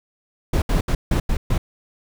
brown noise bursts at uneven times, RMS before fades -18 dBFS, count 6, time 0.53-0.62 / 0.69-0.81 / 0.88-0.95 / 1.11-1.2 / 1.29-1.37 / 1.5-1.58 s, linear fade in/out 5 ms, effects none

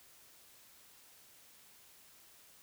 silence, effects white hiss -61 dBFS RMS until 2.62 s

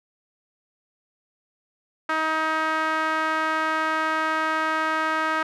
sawtooth tone with band-pass filter, 316 Hz, D#4, 27 cents sharp, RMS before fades -24 dBFS, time 2.09-5.43 s, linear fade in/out 5 ms, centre 1400 Hz, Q 2.4, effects none

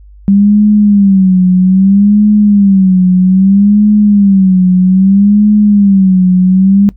sine tone with vibrato, 195.9 Hz, G3, 1 cent flat, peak -3 dBFS, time 0.28-6.89 s, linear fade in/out 0 ms, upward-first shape sine, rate 0.62 Hz, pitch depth 120 cents each way, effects noise-tail reverb RT60 0.1 s tail -20 dB re dry + added 50 Hz sine -33 dBFS peak until 6.96 s

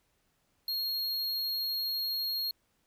square tone, 4272 Hz, C8, 35 cents sharp, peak -31 dBFS, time 0.68-2.51 s, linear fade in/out 2 ms, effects pink hiss -74 dBFS RMS until 2.86 s

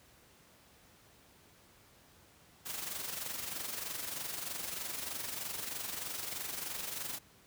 white noise with amplitude modulation, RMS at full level -38 dBFS, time 2.65-7.19 s, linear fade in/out 20 ms, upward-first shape sine, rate 23.2 Hz, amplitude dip 55%, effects pink hiss -62 dBFS RMS until 7.46 s + high-pass 60 Hz 12 dB/octave

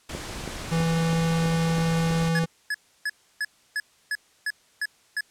pink noise, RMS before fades -35 dBFS, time 0.09-2.29 s, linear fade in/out 5 ms
click train, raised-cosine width 2 ms, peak -20 dBFS, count 8, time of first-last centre 0.15-2.438 s, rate 3.06 Hz
square tone, 164.81 Hz, E3, in tune, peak -22 dBFS, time 0.71-2.46 s, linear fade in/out 20 ms
square tone bursts, 1700 Hz, G#6, 40 cents sharp, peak -25 dBFS, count 9, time 2.35-5.208 s, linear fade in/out 2 ms, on 42 ms, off 310 ms
effects white hiss -60 dBFS RMS until 5.3 s + low-pass 9000 Hz 12 dB/octave

